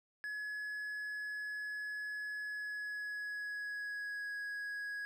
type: tone with pitch glide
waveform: triangle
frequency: 1694 to 1662 Hz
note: G#6 to G#6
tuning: +34 to +1 cents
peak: -37 dBFS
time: 0.24-5.05 s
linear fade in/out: 0 ms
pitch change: -33 cents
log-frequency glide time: 2.43-4.35 s
effects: none